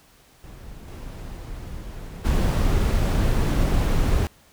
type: noise with level steps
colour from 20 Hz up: brown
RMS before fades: -40 / -35 / -20 dBFS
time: 0.44-4.27 s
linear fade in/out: 0 ms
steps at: 0.87 / 2.24 s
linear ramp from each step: 20 ms
effects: pink hiss -55 dBFS RMS until 4.52 s